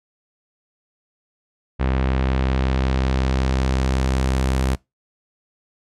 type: tone with low-pass filter sweep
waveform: sawtooth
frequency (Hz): 65.41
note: C2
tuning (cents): 0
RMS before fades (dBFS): -20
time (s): 1.79-4.76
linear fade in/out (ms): 20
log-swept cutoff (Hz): 2400 to 11000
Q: 0.91
effects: noise-tail reverb RT60 0.2 s tail -23 dB re dry